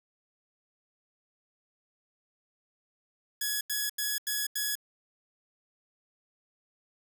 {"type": "tone bursts", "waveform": "5% pulse", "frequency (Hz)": 1685, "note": "G#6", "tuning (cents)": 25, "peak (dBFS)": -18, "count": 5, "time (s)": [3.41, 4.754], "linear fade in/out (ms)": 5, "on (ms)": 200, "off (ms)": 86, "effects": []}